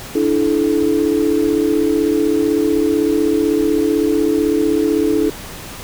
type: chord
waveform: sine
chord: D suspended second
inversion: none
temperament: equal with one note detuned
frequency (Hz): 293.7 / 329.6 / 431.7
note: D4 / E4 / A4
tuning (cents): 0 / 0 / -33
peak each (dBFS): -17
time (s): 0.15-5.3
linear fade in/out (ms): 5
effects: pink hiss -32 dBFS RMS until 5.83 s